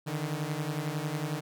sawtooth beating tone pair, 146.2 / 157.2 Hz, D3 / D#3, -7 / +18 cents, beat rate 11 Hz, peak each -30 dBFS, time 0.06-1.41 s, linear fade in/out 20 ms, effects none

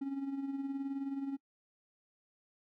triangle tone with tremolo, 274.7 Hz, C#4, 16 cents flat, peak -30 dBFS, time 0.01-1.37 s, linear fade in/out 10 ms, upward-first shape sine, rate 19 Hz, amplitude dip 60%, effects noise-tail reverb RT60 0.1 s tail -23 dB re dry + tanh soft clip ceiling -27 dBFS

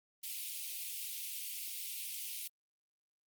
white high-pass noise, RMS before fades -42 dBFS, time 0.23-2.48 s, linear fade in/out 10 ms, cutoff 2300 Hz, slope 48 dB/octave, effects Opus 32 kbps

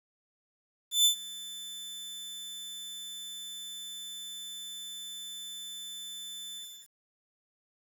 sawtooth tone with ADSR envelope, 3520 Hz, A7, in tune, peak -16 dBFS, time 0.91-6.91 s, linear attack 140 ms, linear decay 100 ms, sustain -21 dB, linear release 340 ms, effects 9-bit

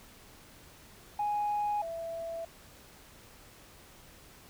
sine tone pair in turn, 830.6 / 664.6 Hz, G#5 / E5, 0 / +14 cents, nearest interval major third, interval 386 cents, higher first, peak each -27 / -35 dBFS, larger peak first, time 1.19-1.82 / 1.82-2.45 s, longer neither, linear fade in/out 5 ms, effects tanh soft clip ceiling -25 dBFS + pink hiss -55 dBFS RMS until 4.49 s

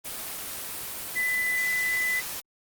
sine tone in noise, 2000 Hz, B6, 21 cents sharp, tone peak -24 dBFS, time 1.15-2.21 s, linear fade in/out 20 ms, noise white, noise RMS -35 dBFS, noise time 0.04-2.41 s, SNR +8 dB, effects Opus 24 kbps

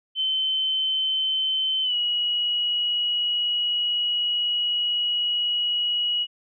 sine tone with pitch glide, 3073 to 2911 Hz, G7 to F#7, -35 to -29 cents, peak -21 dBFS, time 0.15-6.27 s, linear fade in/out 50 ms, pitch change -94 cents, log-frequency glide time 1.83-1.95 s, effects none

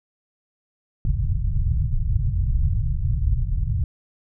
pink low-pass noise, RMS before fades -21 dBFS, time 1.05-3.84 s, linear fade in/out 2 ms, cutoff 140 Hz, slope 48 dB/octave, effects none

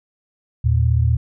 sine tone pair together, 80.53 / 116.54 Hz, E2 / A#2, -40 / 0 cents, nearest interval tritone, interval 640 cents, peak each -16 dBFS, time 0.64-1.17 s, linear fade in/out 10 ms, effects none

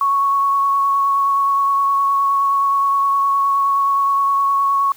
sine tone with vibrato, 1108.7 Hz, C#6, in tune, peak -13 dBFS, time 0.01-4.92 s, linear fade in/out 2 ms, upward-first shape triangle, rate 9.6 Hz, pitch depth 14 cents each way, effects white hiss -46 dBFS RMS until 4.96 s

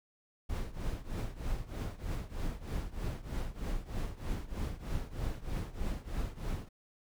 brown noise with tremolo, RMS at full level -33 dBFS, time 0.49-6.69 s, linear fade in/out 10 ms, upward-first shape triangle, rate 3.2 Hz, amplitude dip 90%, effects none

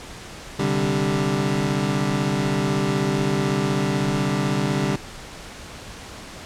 25% pulse chord, C suspended second, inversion none, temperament equal, 130.81 / 146.83 / 196 Hz, C3 / D3 / G3, 0 / 0 / 0 cents, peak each -23 / -20 / -20 dBFS, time 0.59-4.96 s, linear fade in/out 5 ms, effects pink hiss -38 dBFS RMS until 6.45 s + low-pass 8000 Hz 12 dB/octave

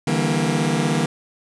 sawtooth chord, E half-diminished seventh, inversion third, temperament just, 148.33 / 164.81 / 197.78 / 237.3 Hz, D3 / E3 / G3 / Bb3, +18 / 0 / +16 / +31 cents, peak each -19 / -19 / -22 / -19 dBFS, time 0.07-1.06 s, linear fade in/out 5 ms, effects resampled to 24000 Hz + 7-bit

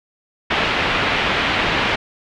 white low-pass noise, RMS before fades -19 dBFS, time 0.5-1.96 s, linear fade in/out 10 ms, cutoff 3000 Hz, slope 24 dB/octave, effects none

